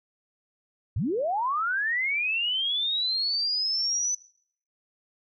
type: linear sweep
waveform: sine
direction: up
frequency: 72.8 to 6050 Hz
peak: -24 dBFS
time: 0.96-4.15 s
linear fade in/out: 5 ms
effects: noise-tail reverb RT60 0.6 s tail -21 dB re dry